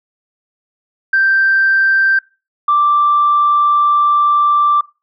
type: tone pair in turn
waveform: sine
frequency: 1568 / 1174.7 Hz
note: G6 / D6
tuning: 0 / 0 cents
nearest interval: perfect fourth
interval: 500 cents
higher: first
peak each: -8 dBFS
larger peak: neither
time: 1.13-2.19 / 2.68-4.81 s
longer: second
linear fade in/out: 5 ms
effects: noise-tail reverb RT60 0.3 s tail -22 dB re dry + tanh soft clip ceiling -4 dBFS